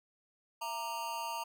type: tone with amplitude modulation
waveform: square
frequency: 927 Hz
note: A#5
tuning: 10 cents flat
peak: -33 dBFS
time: 0.61-1.44 s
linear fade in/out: 10 ms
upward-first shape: sine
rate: 258 Hz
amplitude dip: 85%
effects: none